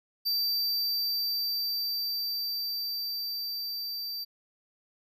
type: tone with level ramp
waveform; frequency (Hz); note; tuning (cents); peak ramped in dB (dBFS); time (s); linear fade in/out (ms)
square; 4662; D8; -14; -26 to -34; 0.25-4.25; 20
effects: none